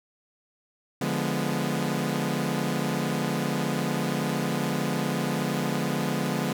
sawtooth chord, D diminished seventh, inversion none, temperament equal with one note detuned, 145.99 / 174.61 / 207.7 / 246.9 Hz, D3 / F3 / Ab3 / Cb4, -10 / 0 / 0 / 0 cents, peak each -27 dBFS, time 1.01-6.53 s, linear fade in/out 5 ms, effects none

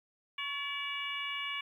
harmonic tone with a mistuned harmonic, 573 Hz, D5, 43 cents flat, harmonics 2 / 3 / 4 / 5 / 6, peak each -42 / -46 / -38 / -39 / -47 dBFS, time 0.38-1.61 s, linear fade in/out 5 ms, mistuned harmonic 2, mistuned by -50 cents, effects 11-bit

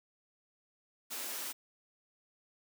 white high-pass noise, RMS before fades -40 dBFS, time 1.1-1.53 s, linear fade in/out 20 ms, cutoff 230 Hz, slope 48 dB/octave, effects none

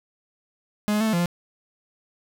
45% pulse tone with pitch steps, 209.3 / 210.8 / 221.5 / 218.7 / 172.3 / 174.1 Hz, G#3 / G#3 / A3 / A3 / F3 / F3, +14 / +26 / +12 / -10 / -23 / -5 cents, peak -20 dBFS, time 0.88-1.258 s, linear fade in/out 0 ms, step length 63 ms, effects none

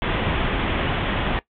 pink low-pass noise, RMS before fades -23 dBFS, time 0.02-1.39 s, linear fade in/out 0 ms, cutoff 3500 Hz, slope 96 dB/octave, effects noise-tail reverb RT60 0.1 s tail -18 dB re dry

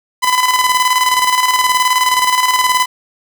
sawtooth tone with tremolo, 1006 Hz, B5, 32 cents sharp, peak -5 dBFS, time 0.22-2.86 s, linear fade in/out 20 ms, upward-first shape square, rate 19 Hz, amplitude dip 50%, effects none

